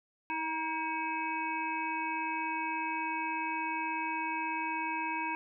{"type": "harmonic tone with a mistuned harmonic", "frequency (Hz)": 321.3, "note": "E4", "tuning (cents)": -44, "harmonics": [1, 3, 5, 7, 8], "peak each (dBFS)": [-41, -34, -42, -41, -39], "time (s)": [0.3, 5.35], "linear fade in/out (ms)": 0, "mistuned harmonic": 3, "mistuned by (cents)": -30, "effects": []}